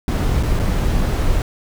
brown noise with dropouts, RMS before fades -17 dBFS, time 0.08-1.42 s, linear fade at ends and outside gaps 1 ms, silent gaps 0.428-0.433 / 0.593-0.597 s, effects none

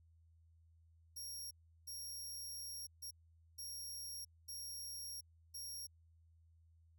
20% pulse tone bursts at uneven times, 5588 Hz, F8, in tune, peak -40 dBFS, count 6, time 1.16-1.51 / 1.87-2.87 / 3.02-3.11 / 3.58-4.25 / 4.48-5.21 / 5.54-5.87 s, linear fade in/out 10 ms, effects added 82 Hz sine -65 dBFS peak until 6.98 s

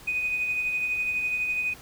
sine tone with tremolo, 2492 Hz, D#7, 2 cents sharp, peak -22 dBFS, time 0.07-1.74 s, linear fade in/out 10 ms, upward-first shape triangle, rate 12 Hz, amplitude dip 45%, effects tanh soft clip ceiling -18 dBFS + pink hiss -48 dBFS RMS until 1.81 s

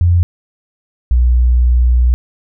sine tone pair in turn, 87 / 61.02 Hz, F2 / B1, -6 / -20 cents, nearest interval tritone, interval 614 cents, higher first, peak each -7 dBFS, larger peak neither, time 0.01-0.23 / 1.11-2.14 s, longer second, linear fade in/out 0 ms, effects none

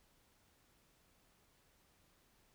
silence, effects pink hiss -72 dBFS RMS until 2.54 s

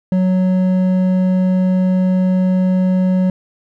triangle tone with hard clipping, 185 Hz, F#3, in tune, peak -13 dBFS, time 0.12-3.3 s, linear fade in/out 2 ms, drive 10 dB, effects none

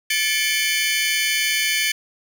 sawtooth tone cluster, 1743 / 2187 / 2348 / 3041 Hz, A6 / C#7 / D7 / F#7, -17 / -24 / -1 / +47 cents, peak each -21 dBFS, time 0.1-1.92 s, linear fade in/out 5 ms, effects none

